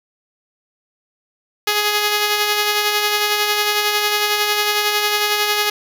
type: tone with tremolo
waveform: 5% pulse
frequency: 417.5 Hz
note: G#4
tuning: 9 cents sharp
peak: -3 dBFS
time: 1.67-5.7 s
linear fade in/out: 5 ms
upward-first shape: sine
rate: 11 Hz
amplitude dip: 35%
effects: none